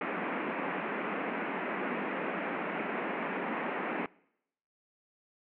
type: band-pass noise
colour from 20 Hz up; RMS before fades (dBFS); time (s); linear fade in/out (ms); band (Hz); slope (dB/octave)
pink; -35; 0.01-4.06; 2; 190 to 2500; 48
effects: noise-tail reverb RT60 0.8 s tail -24 dB re dry